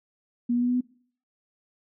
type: tone with pitch steps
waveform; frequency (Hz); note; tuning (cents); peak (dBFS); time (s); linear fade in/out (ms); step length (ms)
sine; 240 / 242.4 / 244.8 / 247.2 / 249.6; B3 / B3 / B3 / B3 / B3; -49 / -32 / -15 / +2 / +19; -21; 0.49-0.81; 10; 64
effects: noise-tail reverb RT60 0.5 s tail -21 dB re dry